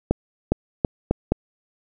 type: accelerating click train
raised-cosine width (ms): 2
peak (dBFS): -4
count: 5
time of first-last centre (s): 0.11-1.32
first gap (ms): 410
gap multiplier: 0.8
effects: none